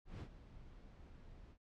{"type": "noise with ADSR envelope", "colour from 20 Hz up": "brown", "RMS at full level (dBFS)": -44, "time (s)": [0.05, 1.58], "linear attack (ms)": 150, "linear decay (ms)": 81, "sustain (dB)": -13, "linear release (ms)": 76, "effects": ["low-pass 5000 Hz 12 dB/octave"]}